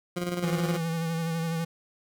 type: tone with tremolo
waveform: 20% pulse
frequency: 176.3 Hz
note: F3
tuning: 17 cents sharp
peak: -22 dBFS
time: 0.16-0.78 s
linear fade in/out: 10 ms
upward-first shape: square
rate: 19 Hz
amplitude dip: 50%
type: tone with vibrato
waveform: square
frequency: 164.81 Hz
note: E3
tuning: in tune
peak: -28 dBFS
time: 0.43-1.65 s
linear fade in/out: 10 ms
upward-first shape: sine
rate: 12 Hz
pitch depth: 31 cents each way
effects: none